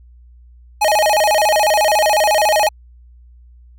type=tone with vibrato; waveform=square; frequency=724 Hz; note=F#5; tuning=38 cents flat; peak=-12 dBFS; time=0.81-2.69 s; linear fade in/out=10 ms; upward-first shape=square; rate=14 Hz; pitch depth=260 cents each way; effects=added 60 Hz sine -41 dBFS peak until 3.78 s

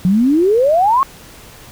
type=exponential sweep; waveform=sine; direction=up; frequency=174.61 to 1118 Hz; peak=-9 dBFS; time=0.05-1.03 s; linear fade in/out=0 ms; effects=pink hiss -39 dBFS RMS until 1.71 s

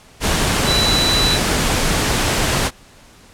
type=tone in noise; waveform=sine; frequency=3963 Hz; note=B7; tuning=5 cents sharp; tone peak=-16 dBFS; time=0.65-1.39 s; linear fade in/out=50 ms; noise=pink; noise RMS=-17 dBFS; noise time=0.2-2.71 s; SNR=-2 dB; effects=pink hiss -46 dBFS RMS until 3.33 s + low-pass 10000 Hz 12 dB/octave

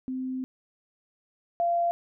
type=tone pair in turn; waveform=sine; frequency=258.6 / 688.2 Hz; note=C4 / F5; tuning=-20 / -26 cents; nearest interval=octave + perfect fourth; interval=1694 cents; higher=second; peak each=-29 / -22 dBFS; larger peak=second; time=0.08-0.44 / 1.6-1.91 s; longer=first; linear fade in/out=0 ms; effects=none

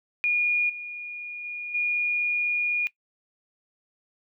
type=tone with level steps; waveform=sine; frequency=2436 Hz; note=D#7; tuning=37 cents flat; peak=-20 / -33 / -31 / -22 dBFS; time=0.24-2.87 s; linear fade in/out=0 ms; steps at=0.69 / 1.44 / 1.74 s; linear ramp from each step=10 ms; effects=noise-tail reverb RT60 0.1 s tail -19 dB re dry

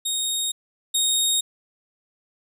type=tone pair in turn; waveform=20% pulse; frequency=3729 / 3729 Hz; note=A#7 / A#7; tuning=0 / 0 cents; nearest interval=unison; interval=0 cents; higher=neither; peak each=-17 / -13 dBFS; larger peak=second; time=0.05-0.52 / 0.94-1.41 s; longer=neither; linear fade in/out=10 ms; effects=none

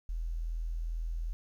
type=tone; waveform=sine; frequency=41.2 Hz; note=E1; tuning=in tune; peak=-32 dBFS; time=0.09-1.33 s; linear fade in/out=0 ms; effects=11-bit

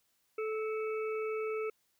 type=harmonic tone with a mistuned harmonic; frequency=435.8 Hz; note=A4; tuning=17 cents flat; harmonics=1 / 3 / 5 / 6; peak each=-33 / -43 / -47 / -49 dBFS; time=0.38-1.7 s; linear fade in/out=5 ms; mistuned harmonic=5; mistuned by=+47 cents; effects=white hiss -75 dBFS RMS until 1.99 s

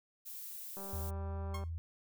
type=noise; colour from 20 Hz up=violet; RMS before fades=-46 dBFS; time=0.25-1.11 s; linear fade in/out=20 ms
type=click train; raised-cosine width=1 ms; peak=-35 dBFS; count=171; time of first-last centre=0.77-1.637 s; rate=196 Hz
type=tone; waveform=sine; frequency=82.5 Hz; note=E2; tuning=2 cents sharp; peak=-37 dBFS; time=0.93-1.78 s; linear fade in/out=0 ms
type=tone with exponential decay; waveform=sawtooth; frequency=1080 Hz; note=C#6; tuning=45 cents flat; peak=-37 dBFS; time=1.54-1.7 s; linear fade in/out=5 ms; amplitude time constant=33 ms
effects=none

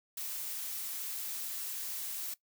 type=noise; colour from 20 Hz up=blue; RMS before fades=-39 dBFS; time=0.17-2.34 s; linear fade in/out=5 ms; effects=noise-tail reverb RT60 0.1 s tail -18 dB re dry

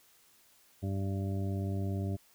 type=harmonic tone; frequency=97.5 Hz; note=G2; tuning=9 cents flat; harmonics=1 / 2 / 3 / 4 / 6 / 7; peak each=-32 / -38 / -42 / -44 / -48 / -49 dBFS; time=0.82-2.17 s; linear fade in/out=20 ms; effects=white hiss -64 dBFS RMS until 2.34 s

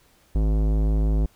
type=tone with tanh clipping; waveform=sine; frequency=52.9 Hz; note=G#1; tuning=33 cents sharp; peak=-20 dBFS; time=0.35-1.26 s; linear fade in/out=5 ms; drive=18 dB; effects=pink hiss -59 dBFS RMS until 1.35 s

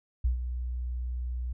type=tone with ADSR envelope; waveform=sine; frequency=61.4 Hz; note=B1; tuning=9 cents flat; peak=-21 dBFS; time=0.24-1.53 s; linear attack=9 ms; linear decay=120 ms; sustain=-9 dB; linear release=8 ms; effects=none

